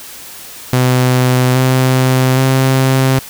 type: tone with pitch steps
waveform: sawtooth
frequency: 126.9 / 129.49 / 132.14 Hz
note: B2 / C3 / C3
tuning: +47 / -18 / +17 cents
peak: -5 dBFS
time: 0.73-3.19 s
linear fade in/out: 2 ms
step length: 820 ms
effects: white hiss -32 dBFS RMS until 3.29 s